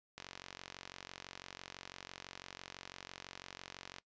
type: click train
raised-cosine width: 0.2 ms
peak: -28 dBFS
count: 176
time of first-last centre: 0.18-3.984 s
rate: 46 Hz
effects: noise-tail reverb RT60 0.1 s tail -20 dB re dry + resampled to 16000 Hz